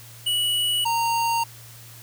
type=tone pair in turn; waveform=square; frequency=2937 / 925.1 Hz; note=F#7 / A#5; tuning=-13 / -13 cents; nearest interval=octave + minor sixth; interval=2000 cents; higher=first; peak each=-21 dBFS; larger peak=neither; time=0.26-0.85 / 0.85-1.44 s; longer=neither; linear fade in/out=10 ms; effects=added 116 Hz sine -45 dBFS peak until 2.02 s + white hiss -46 dBFS RMS until 2.02 s